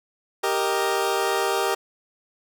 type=chord; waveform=20% pulse; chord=Eb major; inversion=first; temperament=equal; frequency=392 / 466.2 / 622.3 Hz; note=G4 / Bb4 / Eb5; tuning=0 / 0 / 0 cents; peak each=-19 / -21 / -24 dBFS; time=0.43-1.75 s; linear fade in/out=10 ms; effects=none